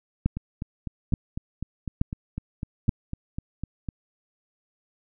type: two click trains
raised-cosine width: 5 ms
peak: -9 / -18 dBFS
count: 4 / 15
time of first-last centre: 0.26-2.892 / 0.37-3.888 s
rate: 1.14 / 3.98 Hz
effects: none